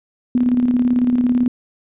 sine tone with tremolo, 246.9 Hz, B3, in tune, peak -11 dBFS, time 0.35-1.48 s, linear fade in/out 2 ms, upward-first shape square, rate 18 Hz, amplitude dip 45%, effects resampled to 8000 Hz

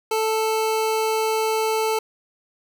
25% pulse tone, 440 Hz, A4, in tune, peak -16 dBFS, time 0.11-1.99 s, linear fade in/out 5 ms, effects none

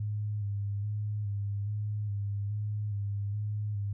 sine tone with vibrato, 103 Hz, G#2, 14 cents flat, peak -30 dBFS, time 0-3.93 s, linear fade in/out 5 ms, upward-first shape square, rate 1.2 Hz, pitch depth 31 cents each way, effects none

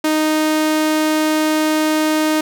sawtooth tone, 310 Hz, D#4, 6 cents flat, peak -10 dBFS, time 0.04-2.41 s, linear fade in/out 5 ms, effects none

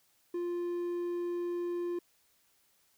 triangle tone, 349.2 Hz, F4, in tune, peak -30 dBFS, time 0.34-1.99 s, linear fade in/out 5 ms, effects white hiss -70 dBFS RMS until 2.97 s

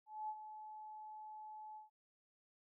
sine tone with ADSR envelope, 859 Hz, A5, 42 cents flat, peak -39 dBFS, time 0.06-1.9 s, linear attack 230 ms, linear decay 54 ms, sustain -10 dB, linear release 140 ms, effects none

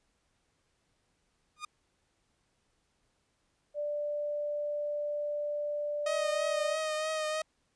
sawtooth tone with exponential growth, 1222 Hz, D#6, 32 cents flat, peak -30 dBFS, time 1.56-1.65 s, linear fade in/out 5 ms, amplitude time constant 19 ms
sine tone, 589 Hz, D5, 5 cents sharp, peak -31 dBFS, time 3.74-6.78 s, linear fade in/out 50 ms
sawtooth tone with vibrato, 623 Hz, D#5, 2 cents sharp, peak -27 dBFS, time 6.06-7.42 s, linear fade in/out 5 ms, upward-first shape triangle, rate 3.1 Hz, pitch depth 30 cents each way
effects pink hiss -75 dBFS RMS until 7.75 s + resampled to 22050 Hz

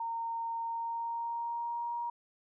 sine tone with pitch glide, 920 to 946.4 Hz, A#5 to A#5, -23 to +26 cents, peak -33 dBFS, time 0-2.1 s, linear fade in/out 5 ms, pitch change +49 cents, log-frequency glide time 0.63-1.99 s, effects none

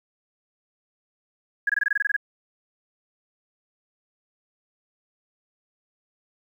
sine tone bursts, 1661.2 Hz, G#6, in tune, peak -18 dBFS, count 11, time 1.67-2.165 s, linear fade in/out 5 ms, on 25 ms, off 22 ms, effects 9-bit

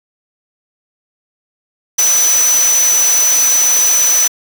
sine tone in noise, 5990 Hz, F#8, 20 cents sharp, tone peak -9 dBFS, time 1.98-4.28 s, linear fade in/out 10 ms, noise white, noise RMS -18 dBFS, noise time 1.98-4.28 s, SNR +6 dB, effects high-pass 400 Hz 12 dB/octave

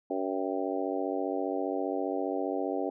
harmonic tone with a mistuned harmonic, 95 Hz, F#2, 46 cents sharp, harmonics 3 / 4 / 5 / 6 / 7 / 8, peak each -34 / -35 / -36 / -37 / -37 / -38 dBFS, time 0.1-2.9 s, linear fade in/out 5 ms, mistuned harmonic 8, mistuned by +53 cents, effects none

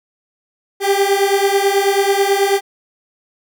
30% pulse beating tone pair, 392 / 401.2 Hz, G4 / G4, 0 / +40 cents, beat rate 9.2 Hz, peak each -13 dBFS, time 0.8-2.61 s, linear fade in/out 50 ms, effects none

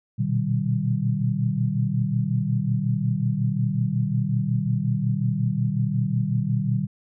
sine tone cluster, 118.5 / 124 / 151.2 / 192.5 Hz, A#2 / B2 / D#3 / G3, +29 / +7 / -49 / -31 cents, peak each -26 dBFS, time 0.18-6.87 s, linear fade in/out 20 ms, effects none

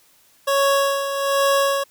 25% pulse tone with tremolo, 554.4 Hz, C#5, in tune, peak -11 dBFS, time 0.47-1.84 s, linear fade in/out 10 ms, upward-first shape sine, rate 1.2 Hz, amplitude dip 60%, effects white hiss -56 dBFS RMS until 1.9 s

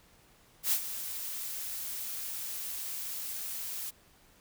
blue noise with ADSR envelope, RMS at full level -26 dBFS, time 0.63-3.91 s, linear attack 86 ms, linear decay 75 ms, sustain -12 dB, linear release 19 ms, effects pink hiss -62 dBFS RMS until 4.4 s

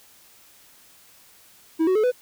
triangle tone with pitch steps, 322.8 / 372.9 / 430.9 / 497.8 Hz, E4 / F#4 / A4 / B4, -36 / +14 / -36 / +14 cents, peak -15 dBFS, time 1.79-2.118 s, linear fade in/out 20 ms, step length 82 ms, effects white hiss -53 dBFS RMS until 2.21 s

